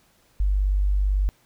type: tone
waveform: sine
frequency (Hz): 49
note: G1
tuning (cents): 0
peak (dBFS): -18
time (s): 0.4-1.29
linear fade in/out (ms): 0
effects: pink hiss -61 dBFS RMS until 1.45 s